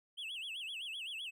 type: tone with vibrato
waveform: triangle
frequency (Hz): 2960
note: F#7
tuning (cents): 0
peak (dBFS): -39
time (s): 0.17-1.31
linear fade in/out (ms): 20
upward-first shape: sine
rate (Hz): 7.8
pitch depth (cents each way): 240
effects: none